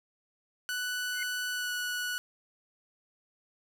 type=tone with pitch glide; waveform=sawtooth; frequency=1486 to 1472.3 Hz; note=F#6 to F#6; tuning=+7 to -9 cents; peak=-28 dBFS; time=0.69-2.18 s; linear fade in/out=0 ms; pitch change=-16 cents; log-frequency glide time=1.52-1.71 s
type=tone with exponential growth; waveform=sine; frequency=2117 Hz; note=C7; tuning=20 cents sharp; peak=-31 dBFS; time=1.12-1.23 s; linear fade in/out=2 ms; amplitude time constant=23 ms
effects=none